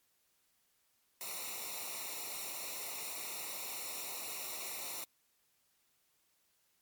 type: noise with comb filter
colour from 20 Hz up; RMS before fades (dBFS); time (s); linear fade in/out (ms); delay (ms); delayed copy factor
white; -42; 1.21-5.04; 0; 0.62; -0.85
effects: white hiss -75 dBFS RMS until 6.81 s + MP3 96 kbps